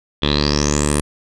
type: tone with low-pass filter sweep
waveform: 10% pulse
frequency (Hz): 73.42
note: D2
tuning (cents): 0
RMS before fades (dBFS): -17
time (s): 0.22-1.01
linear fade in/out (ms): 10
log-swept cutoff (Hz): 3400 to 9900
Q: 10
effects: none